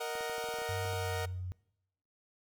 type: chord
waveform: sawtooth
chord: D# minor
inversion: second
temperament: equal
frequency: 466.2 / 622.3 / 740 Hz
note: A#4 / D#5 / F#5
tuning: 0 / 0 / 0 cents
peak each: -34 / -38 / -37 dBFS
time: 0-1.26 s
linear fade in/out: 10 ms
type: clicks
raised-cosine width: 1 ms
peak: -34 dBFS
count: 11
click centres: 0.154 / 0.208 / 0.297 / 0.382 / 0.441 / 0.488 / 0.54 / 0.587 / 0.618 / 0.853 / 0.933 s
type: tone with pitch glide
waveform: sine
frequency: 97 to 91.03 Hz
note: G2 to F#2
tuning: -18 to -28 cents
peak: -36 dBFS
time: 0.69-1.52 s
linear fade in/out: 0 ms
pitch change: -110 cents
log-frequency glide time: 0.89-1.2 s
effects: noise-tail reverb RT60 0.8 s tail -22 dB re dry